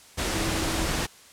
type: tone in noise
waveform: sine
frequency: 325 Hz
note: E4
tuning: 24 cents flat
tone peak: -31 dBFS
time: 0.32-0.87 s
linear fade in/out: 20 ms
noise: pink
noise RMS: -27 dBFS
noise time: 0.17-1.07 s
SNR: -7 dB
effects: white hiss -51 dBFS RMS until 1.32 s + low-pass 10000 Hz 12 dB/octave